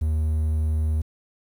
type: tone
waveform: triangle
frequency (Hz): 77.78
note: D#2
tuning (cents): 0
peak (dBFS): -18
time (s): 0.01-1.02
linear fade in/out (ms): 10
effects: 9-bit